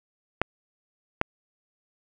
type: clicks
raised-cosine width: 0.5 ms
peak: -6 dBFS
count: 2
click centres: 0.416 / 1.214 s
effects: none